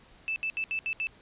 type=tone bursts at uneven times; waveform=sine; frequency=2637 Hz; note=E7; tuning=in tune; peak=-28 dBFS; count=6; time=0.28-0.36 / 0.43-0.5 / 0.57-0.64 / 0.71-0.79 / 0.86-0.93 / 1-1.07 s; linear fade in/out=0 ms; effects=pink hiss -57 dBFS RMS until 1.21 s + resampled to 8000 Hz